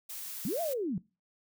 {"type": "noise", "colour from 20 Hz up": "blue", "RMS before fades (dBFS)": -41, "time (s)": [0.09, 0.74], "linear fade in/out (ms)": 10}
{"type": "linear two-way sweep", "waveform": "sine", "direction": "up then down", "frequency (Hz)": [156.2, 698.5, 156.2], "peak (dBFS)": -30, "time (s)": [0.45, 0.98], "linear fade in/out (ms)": 2, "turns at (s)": 0.61}
{"effects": ["noise-tail reverb RT60 0.3 s tail -23 dB re dry"]}